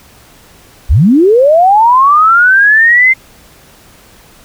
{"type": "linear sweep", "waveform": "sine", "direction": "up", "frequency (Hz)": [43.65, 2100], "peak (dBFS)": -3, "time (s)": [0.89, 3.14], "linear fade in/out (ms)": 20, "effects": ["pink hiss -41 dBFS RMS until 4.44 s"]}